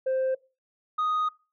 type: tone pair in turn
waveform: sine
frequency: 523.3 / 1244.6 Hz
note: C5 / D#6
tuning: 0 / 0 cents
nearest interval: octave + minor third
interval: 1500 cents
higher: second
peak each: -21 dBFS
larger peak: neither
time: 0.06-0.35 / 0.98-1.29 s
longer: second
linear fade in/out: 10 ms
effects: noise-tail reverb RT60 0.3 s tail -23 dB re dry + tanh soft clip ceiling -22 dBFS